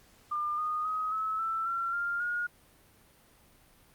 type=tone with pitch steps; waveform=sine; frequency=1200 / 1230.9 / 1262.6 / 1295.1 / 1328.4 / 1362.6 / 1397.7 / 1433.7 Hz; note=D6 / D#6 / D#6 / E6 / E6 / F6 / F6 / F6; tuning=+37 / -19 / +25 / -31 / +13 / -43 / +1 / +45 cents; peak=-29 dBFS; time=0.31-2.47 s; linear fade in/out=10 ms; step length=270 ms; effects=pink hiss -61 dBFS RMS until 3.94 s + Opus 48 kbps